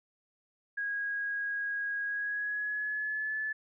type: tone with pitch glide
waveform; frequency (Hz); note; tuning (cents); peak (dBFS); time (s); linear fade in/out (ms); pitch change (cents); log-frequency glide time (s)
sine; 1645 to 1732.8; G#6 to A6; -17 to -27; -31; 0.77-3.53; 10; +90; 2.04-3.37
effects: none